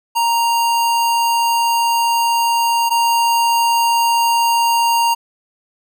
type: tone pair in turn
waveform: square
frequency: 932.3 / 932.3 Hz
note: A#5 / A#5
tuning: 0 / 0 cents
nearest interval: unison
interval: 0 cents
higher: neither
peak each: -14 / -13 dBFS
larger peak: second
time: 0.15-2.9 / 2.9-5.15 s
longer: first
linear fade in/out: 20 ms
effects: none

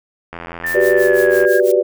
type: click train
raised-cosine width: 0.5 ms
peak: -14 dBFS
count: 96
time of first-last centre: 0.33-1.45 s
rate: 84.8 Hz
type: tone with pitch glide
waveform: sine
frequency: 1785 to 1627.4 Hz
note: A6 to G#6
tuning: +24 to -36 cents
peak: -18 dBFS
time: 0.64-1.6 s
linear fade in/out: 2 ms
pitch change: -160 cents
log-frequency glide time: 0.9-1.4 s
type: noise with tremolo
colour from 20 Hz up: blue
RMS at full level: -29 dBFS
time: 0.66-1.72 s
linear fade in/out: 5 ms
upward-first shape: sine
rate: 6 Hz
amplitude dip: 95%
type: chord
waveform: sine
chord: G major seventh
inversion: third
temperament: equal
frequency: 370 / 392 / 493.9 / 587.3 Hz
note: F#4 / G4 / B4 / D5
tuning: 0 / 0 / 0 / 0 cents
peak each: -16 dBFS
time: 0.74-1.83 s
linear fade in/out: 20 ms
effects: none

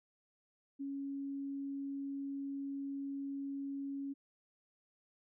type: tone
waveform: sine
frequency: 277.2 Hz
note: C#4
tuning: in tune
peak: -38 dBFS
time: 0.79-4.14 s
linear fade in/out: 20 ms
effects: none

